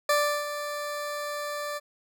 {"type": "tone with ADSR envelope", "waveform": "20% pulse", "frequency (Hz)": 587.3, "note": "D5", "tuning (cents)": 0, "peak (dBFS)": -15, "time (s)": [0.09, 1.8], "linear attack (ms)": 4, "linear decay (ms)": 350, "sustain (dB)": -11, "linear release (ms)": 31, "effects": []}